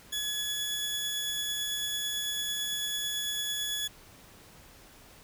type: tone pair together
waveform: sawtooth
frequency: 1700 / 3391 Hz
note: G#6 / G#7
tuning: +40 / +35 cents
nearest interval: octave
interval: 1195 cents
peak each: -37 / -28 dBFS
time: 0.12-3.88 s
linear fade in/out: 10 ms
effects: pink hiss -54 dBFS RMS until 5.23 s